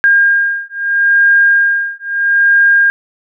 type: beating tone pair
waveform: sine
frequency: 1612 / 1612.77 Hz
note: G6 / G6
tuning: +48 / +49 cents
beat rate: 0.77 Hz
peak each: -11 dBFS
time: 0.04-2.9 s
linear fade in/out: 0 ms
effects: none